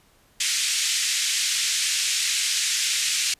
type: band-pass noise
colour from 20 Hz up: white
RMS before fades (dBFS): -24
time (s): 0.4-3.34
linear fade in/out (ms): 5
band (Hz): 2000 to 8000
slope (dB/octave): 24
effects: pink hiss -59 dBFS RMS until 3.39 s + resampled to 32000 Hz